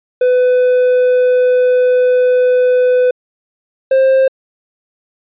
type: tone pair in turn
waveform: triangle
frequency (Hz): 501 / 529.4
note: B4 / C5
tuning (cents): +25 / +20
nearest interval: minor second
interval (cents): 95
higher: second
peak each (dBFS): -6 / -5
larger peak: second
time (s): 0.21-3.11 / 3.91-4.28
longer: first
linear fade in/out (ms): 5
effects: resampled to 8000 Hz